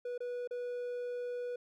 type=tone with dropouts; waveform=triangle; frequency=488.9 Hz; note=B4; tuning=18 cents flat; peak=-34 dBFS; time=0.05-1.56 s; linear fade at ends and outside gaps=5 ms; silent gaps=0.179-0.204 / 0.475-0.509 s; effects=none